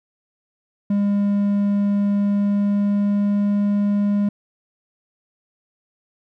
triangle tone with pitch glide, 202.4 to 203.9 Hz, G#3 to G#3, -44 to -32 cents, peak -14 dBFS, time 0.9-4.29 s, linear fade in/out 5 ms, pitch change +12 cents, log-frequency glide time 2.14-3.61 s, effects none

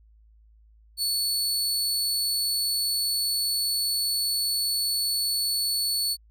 sawtooth tone, 4435 Hz, C#8, in tune, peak -21 dBFS, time 0.97-6.17 s, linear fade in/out 50 ms, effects added 54 Hz sine -53 dBFS peak until 6.3 s

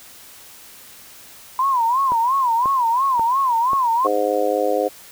sine tone with vibrato, 1000 Hz, B5, 21 cents sharp, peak -15 dBFS, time 1.59-4.07 s, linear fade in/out 2 ms, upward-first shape sine, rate 2.9 Hz, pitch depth 170 cents each way
click train, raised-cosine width 1 ms, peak -14 dBFS, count 4, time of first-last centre 2.12-3.733 s, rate 1.86 Hz
harmonic tone, 103.83 Hz, G#2, in tune, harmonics 3 / 4 / 5 / 6 / 7, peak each -26 / -23 / -20 / -26 / -24 dBFS, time 4.04-4.89 s, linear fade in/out 20 ms
effects white hiss -43 dBFS RMS until 5.11 s

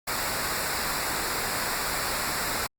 pink noise with comb filter, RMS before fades -29 dBFS, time 0.07-2.67 s, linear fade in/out 10 ms, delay 0.32 ms, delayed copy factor -0.7, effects Opus 48 kbps

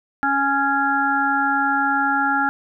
harmonic tone, 277.2 Hz, C#4, in tune, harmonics 1 / 3 / 5 / 6, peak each -25 / -21 / -20 / -25 dBFS, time 0.23-2.49 s, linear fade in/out 0 ms, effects none

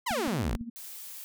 sawtooth exponential sweep, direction down, 1085 to 38.89 Hz, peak -24 dBFS, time 0.06-0.57 s, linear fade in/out 10 ms
sine tone with tremolo, 233.1 Hz, A#3, in tune, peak -33 dBFS, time 0.1-0.7 s, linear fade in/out 10 ms, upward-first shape sine, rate 14 Hz, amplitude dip 75%
click train, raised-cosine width 5 ms, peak -30 dBFS, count 4, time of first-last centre 0.11-0.611 s, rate 5.99 Hz
blue noise, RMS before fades -43 dBFS, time 0.76-1.24 s, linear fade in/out 0 ms
effects none

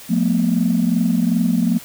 sine tone cluster, 178.2 / 220.5 / 243.2 Hz, F3 / A3 / B3, +35 / +4 / -26 cents, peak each -18 dBFS, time 0.09-1.79 s, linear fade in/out 20 ms, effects tanh soft clip ceiling -7 dBFS + white hiss -39 dBFS RMS until 1.84 s

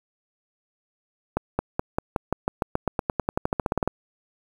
accelerating click train, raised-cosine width 1 ms, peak -8 dBFS, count 23, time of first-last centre 1.37-3.876 s, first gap 220 ms, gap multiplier 0.93, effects 7-bit

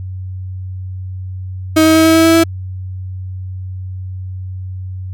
35% pulse tone with pitch steps, 316.2 / 318.4 / 320.6 / 322.8 / 325.1 / 327.4 / 329.6 Hz, D#4 / D#4 / E4 / E4 / E4 / E4 / E4, +28 / +40 / -48 / -36 / -24 / -12 / 0 cents, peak -5 dBFS, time 1.76-2.439 s, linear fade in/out 10 ms, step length 97 ms, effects added 93 Hz sine -22 dBFS peak until 5.13 s

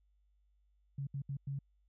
sine tone bursts at uneven times, 138.59 Hz, C#3, in tune, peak -36 dBFS, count 4, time 0.98-1.07 / 1.14-1.22 / 1.29-1.37 / 1.47-1.59 s, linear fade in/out 5 ms, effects added 50 Hz sine -69 dBFS peak until 1.88 s

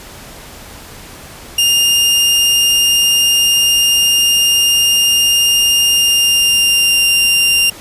sawtooth tone with pitch glide, 2814 to 2790 Hz, F7 to F7, +12 to -2 cents, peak -6 dBFS, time 1.58-7.7 s, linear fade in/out 5 ms, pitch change -14 cents, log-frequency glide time 5.85-7.09 s, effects pink hiss -34 dBFS RMS until 7.8 s + resampled to 32000 Hz

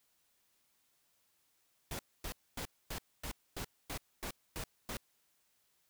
pink noise bursts, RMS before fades -41 dBFS, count 10, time 1.91-4.97 s, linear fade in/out 2 ms, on 81 ms, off 250 ms, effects white hiss -75 dBFS RMS until 5.89 s

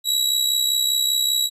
sawtooth tone with amplitude modulation, 3887 Hz, B7, 28 cents flat, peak -12 dBFS, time 0.04-1.5 s, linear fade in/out 50 ms, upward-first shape sine, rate 65.1 Hz, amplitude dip 60%, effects resampled to 32000 Hz

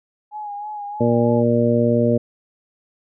sine tone with vibrato, 831 Hz, G#5, 1 cent sharp, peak -27 dBFS, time 0.31-1.44 s, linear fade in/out 50 ms, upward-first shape sine, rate 3.2 Hz, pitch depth 39 cents each way
harmonic tone, 118.4 Hz, A#2, 27 cents sharp, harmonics 1 / 2 / 3 / 4 / 5, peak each -21 / -18 / -24 / -20 / -21 dBFS, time 1-2.18 s, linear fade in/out 10 ms
effects none

